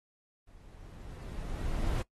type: noise with level ramp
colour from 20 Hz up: brown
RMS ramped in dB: -55 to -29 dBFS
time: 0.47-2.02 s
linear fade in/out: 5 ms
effects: noise-tail reverb RT60 0.1 s tail -19 dB re dry + AAC 32 kbps